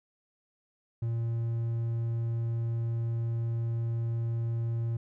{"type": "tone", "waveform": "triangle", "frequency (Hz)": 115.7, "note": "A#2", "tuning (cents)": -13, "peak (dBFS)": -26, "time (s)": [1.02, 4.97], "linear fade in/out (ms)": 5, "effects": []}